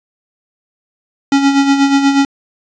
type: tone with tremolo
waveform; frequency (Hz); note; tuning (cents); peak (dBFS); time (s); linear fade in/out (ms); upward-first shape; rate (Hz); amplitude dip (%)
square; 277.2; C#4; 0; -7; 1.32-2.25; 2; sine; 8.3; 55
effects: resampled to 16000 Hz + 7-bit